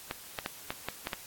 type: clicks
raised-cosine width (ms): 0.3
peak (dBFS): -17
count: 7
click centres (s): 0.111 / 0.388 / 0.461 / 0.705 / 0.886 / 1.071 / 1.132
effects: white hiss -48 dBFS RMS until 1.26 s + AAC 64 kbps